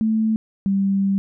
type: tone pair in turn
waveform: sine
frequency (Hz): 220 / 196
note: A3 / G3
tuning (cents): 0 / 0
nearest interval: major second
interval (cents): 200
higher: first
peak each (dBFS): -16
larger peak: neither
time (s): 0.01-0.36 / 0.66-1.18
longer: second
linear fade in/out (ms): 0
effects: none